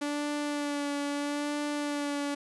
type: tone with vibrato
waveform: sawtooth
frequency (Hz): 290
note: D4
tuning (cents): -22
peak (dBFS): -26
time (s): 0.01-2.35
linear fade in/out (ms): 10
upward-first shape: sine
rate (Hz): 0.77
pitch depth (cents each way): 23
effects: resampled to 24000 Hz + 10-bit